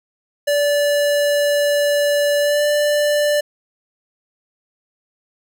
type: tone with pitch glide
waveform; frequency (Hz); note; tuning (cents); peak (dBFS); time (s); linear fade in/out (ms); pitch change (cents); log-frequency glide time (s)
square; 580 to 589.1; D5 to D5; -22 to +5; -15; 0.47-3.41; 10; +27; 2.4-2.64
effects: none